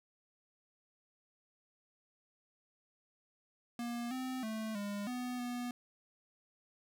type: tone with pitch steps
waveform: square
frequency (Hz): 237.7 / 257.8 / 219.5 / 203.4 / 248.3 / 244.4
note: A#3 / C4 / A3 / G#3 / B3 / B3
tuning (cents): +34 / -26 / -4 / -36 / +9 / -18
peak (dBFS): -38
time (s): 3.79-5.71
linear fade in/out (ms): 2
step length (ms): 320
effects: none